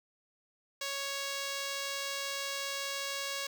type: tone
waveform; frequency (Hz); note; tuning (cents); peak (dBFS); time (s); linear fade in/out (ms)
5% pulse; 554.4; C#5; 0; -23; 0.81-3.47; 5
effects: none